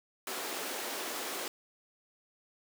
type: high-pass noise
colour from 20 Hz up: pink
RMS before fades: -38 dBFS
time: 0.27-1.48 s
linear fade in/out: 2 ms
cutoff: 300 Hz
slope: 24 dB/octave
effects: none